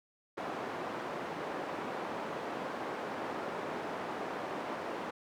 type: band-pass noise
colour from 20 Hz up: white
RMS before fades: -39 dBFS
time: 0.37-5.11 s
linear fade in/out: 10 ms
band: 230 to 920 Hz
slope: 12 dB/octave
effects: none